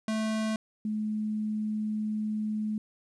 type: tone pair in turn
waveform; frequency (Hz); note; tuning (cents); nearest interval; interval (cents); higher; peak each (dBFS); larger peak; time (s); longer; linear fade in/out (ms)
square / sine; 218.5 / 214; A3 / A3; -12 / -48; unison; 36; first; -28; neither; 0.08-0.56 / 0.85-2.78; second; 2
effects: resampled to 22050 Hz + 11-bit